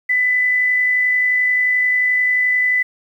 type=tone with amplitude modulation; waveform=sine; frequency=1998 Hz; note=B6; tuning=20 cents sharp; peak=-12 dBFS; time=0.09-2.83 s; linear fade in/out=10 ms; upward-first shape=sine; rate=51.4 Hz; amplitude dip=25%; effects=8-bit